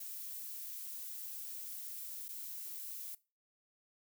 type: noise with dropouts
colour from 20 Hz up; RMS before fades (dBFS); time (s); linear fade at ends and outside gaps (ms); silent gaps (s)
violet; -45; 0-3.15; 5; 2.283-2.288
effects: noise-tail reverb RT60 0.3 s tail -20 dB re dry